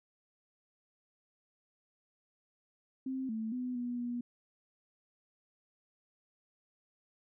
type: tone with pitch steps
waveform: sine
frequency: 262.8 / 221.3 / 250.7 / 243.4 / 241.6 Hz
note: C4 / A3 / B3 / B3 / B3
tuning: +8 / +10 / +26 / -25 / -38 cents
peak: -34 dBFS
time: 3.06-4.21 s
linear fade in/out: 5 ms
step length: 230 ms
effects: none